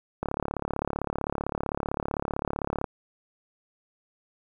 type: click train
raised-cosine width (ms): 1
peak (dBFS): -14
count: 94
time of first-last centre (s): 0.23-2.842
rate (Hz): 35.6
effects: 9-bit